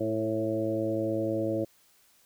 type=harmonic tone with a mistuned harmonic; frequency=110 Hz; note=A2; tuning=in tune; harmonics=1 / 2 / 3 / 4 / 5 / 6; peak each=-36 / -37 / -30 / -37 / -31 / -39 dBFS; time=0-1.65 s; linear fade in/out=10 ms; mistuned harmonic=4; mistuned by=+24 cents; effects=white hiss -63 dBFS RMS until 2.25 s